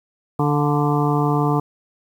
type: harmonic tone with a mistuned harmonic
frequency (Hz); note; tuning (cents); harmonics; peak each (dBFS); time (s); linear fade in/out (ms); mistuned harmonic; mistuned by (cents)
146.83; D3; 0; 1 / 2 / 3 / 5 / 6 / 7 / 8; -19 / -22 / -24 / -26 / -27 / -27 / -28; 0.39-1.6; 5; 5; -28
effects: 8-bit